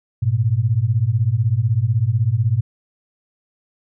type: beating tone pair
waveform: sine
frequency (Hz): 104.1 / 120.1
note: G#2 / B2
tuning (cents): +5 / -48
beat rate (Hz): 16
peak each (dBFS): -18 / -17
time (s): 0.22-2.61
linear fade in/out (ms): 10
effects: none